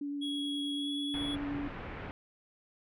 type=tone with vibrato; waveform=sine; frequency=286.1 Hz; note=D4; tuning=45 cents flat; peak=-34 dBFS; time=0.01-1.68 s; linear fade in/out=5 ms; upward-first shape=sine; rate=9.4 Hz; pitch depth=10 cents each way
type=tone with pitch glide; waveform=triangle; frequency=3329 to 3372 Hz; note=G#7 to G#7; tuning=+3 to +26 cents; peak=-35 dBFS; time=0.21-1.36 s; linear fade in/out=20 ms; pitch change=+23 cents; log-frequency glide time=0.76-0.9 s
type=low-pass noise; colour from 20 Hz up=pink; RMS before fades=-42 dBFS; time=1.14-2.11 s; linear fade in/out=0 ms; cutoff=2500 Hz; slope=24 dB/octave
effects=none